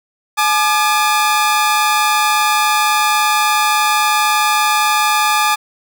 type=tone pair together; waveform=sawtooth; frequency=850.2 / 1203 Hz; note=G#5 / D6; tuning=+40 / +41 cents; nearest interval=tritone; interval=601 cents; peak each=-11 dBFS; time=0.37-5.56 s; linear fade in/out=20 ms; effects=none